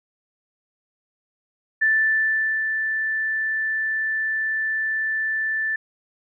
sine tone with ADSR envelope, 1762 Hz, A6, 2 cents sharp, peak -15 dBFS, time 1.81-5.76 s, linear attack 14 ms, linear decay 810 ms, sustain -6 dB, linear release 4 ms, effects none

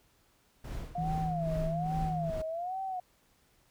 brown noise with tremolo, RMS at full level -37 dBFS, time 0.64-2.42 s, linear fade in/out 5 ms, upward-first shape sine, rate 2.4 Hz, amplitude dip 75%
sine tone with vibrato, 698 Hz, F5, 1 cent flat, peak -33 dBFS, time 0.95-3 s, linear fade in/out 5 ms, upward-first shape sine, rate 1.2 Hz, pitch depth 170 cents each way
sine tone with pitch glide, 161.2 to 159.9 Hz, E3 to D#3, -38 to +48 cents, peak -32 dBFS, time 0.98-2.3 s, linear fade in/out 0 ms, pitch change -14 cents, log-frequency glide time 1.29-2.14 s
effects pink hiss -68 dBFS RMS until 3.7 s

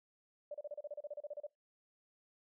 sine tone bursts, 588 Hz, D5, 2 cents sharp, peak -40 dBFS, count 15, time 0.51-1.468 s, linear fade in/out 5 ms, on 34 ms, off 32 ms, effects noise-tail reverb RT60 0.2 s tail -23 dB re dry

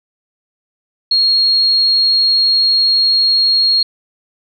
sine tone, 4278 Hz, C8, 38 cents sharp, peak -9 dBFS, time 1.11-3.83 s, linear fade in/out 5 ms, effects none

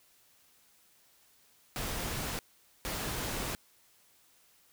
pink noise bursts at uneven times, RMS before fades -36 dBFS, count 2, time 1.76-2.39 / 2.85-3.55 s, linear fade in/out 0 ms, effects white hiss -65 dBFS RMS until 4.72 s

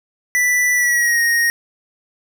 square tone with pitch glide, 1975.5 to 1867.9 Hz, B6 to A#6, 0 to +3 cents, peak -14 dBFS, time 0.35-1.5 s, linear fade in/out 0 ms, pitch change -97 cents, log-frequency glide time 0.73-1.2 s, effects none

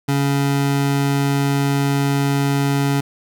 25% pulse tone, 140 Hz, C#3, 18 cents sharp, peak -12 dBFS, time 0.08-3.01 s, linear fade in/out 10 ms, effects none

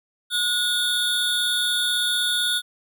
square tone cluster, 1451 / 3427 / 3663 Hz, F#6 / A7 / A#7, -34 / -46 / -31 cents, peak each -27 / -25 / -25 dBFS, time 0.3-2.62 s, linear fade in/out 50 ms, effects none

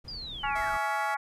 brown noise, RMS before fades -45 dBFS, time 0.04-0.78 s, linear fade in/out 10 ms
sine linear sweep, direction down, 4978 to 1108.7 Hz, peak -37 dBFS, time 0.08-0.76 s, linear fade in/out 2 ms
harmonic tone, 280 Hz, C#4, 18 cents sharp, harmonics 3 / 4 / 5 / 6 / 7 / 8, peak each -30 / -35 / -34 / -39 / -39 / -42 dBFS, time 0.43-1.17 s, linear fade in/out 10 ms
sawtooth tone, 657 Hz, E5, 6 cents flat, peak -33 dBFS, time 0.55-1.15 s, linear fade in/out 10 ms
effects resampled to 32000 Hz

